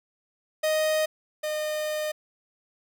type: tone pair in turn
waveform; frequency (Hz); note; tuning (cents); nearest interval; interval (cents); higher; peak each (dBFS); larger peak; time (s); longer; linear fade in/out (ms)
45% pulse; 622.3 / 611.3; D#5 / D#5; 0 / -31; unison; 31; first; -22 / -27; first; 0.63-1.06 / 1.43-2.12; second; 10
effects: none